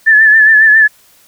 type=tone with vibrato; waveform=sine; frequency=1746 Hz; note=A6; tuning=14 cents flat; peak=-3 dBFS; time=0.06-0.88 s; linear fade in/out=20 ms; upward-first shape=sine; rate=7.3 Hz; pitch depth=46 cents each way; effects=white hiss -47 dBFS RMS until 1.27 s